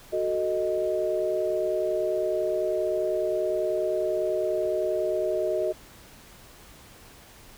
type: chord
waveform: sine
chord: D# diminished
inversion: first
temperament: equal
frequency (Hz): 370 / 440 / 622.3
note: F#4 / A4 / D#5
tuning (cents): 0 / 0 / 0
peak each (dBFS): -28 / -31 / -26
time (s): 0.12-5.73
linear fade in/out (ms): 20
effects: pink hiss -50 dBFS RMS until 7.57 s